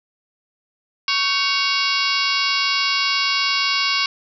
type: harmonic tone with a mistuned harmonic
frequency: 557 Hz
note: C#5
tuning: 8 cents sharp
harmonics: 2 / 3 / 4 / 5 / 6 / 7 / 8 / 9 / 10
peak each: -25 / -30 / -24 / -24 / -29 / -28 / -25 / -25 / -30 dBFS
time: 1.08-4.06 s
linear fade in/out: 2 ms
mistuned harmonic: 3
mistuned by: -140 cents
effects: none